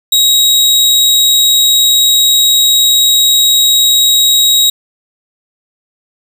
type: tone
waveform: sawtooth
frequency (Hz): 3809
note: A#7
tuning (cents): +37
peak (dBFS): -3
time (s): 0.12-4.7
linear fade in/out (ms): 5
effects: 7-bit